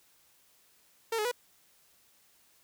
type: tone with pitch steps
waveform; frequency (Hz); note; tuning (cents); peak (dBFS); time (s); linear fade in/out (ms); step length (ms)
sawtooth; 454.6 / 424 / 488.8; A#4 / G#4 / B4; -43 / +36 / -18; -25; 1.12-1.315; 5; 65
effects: white hiss -65 dBFS RMS until 2.63 s